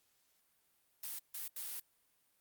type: noise bursts at uneven times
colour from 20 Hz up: blue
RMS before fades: -43 dBFS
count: 3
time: 1.03-1.19 / 1.34-1.48 / 1.56-1.8 s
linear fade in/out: 5 ms
effects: white hiss -75 dBFS RMS until 2.4 s + Opus 48 kbps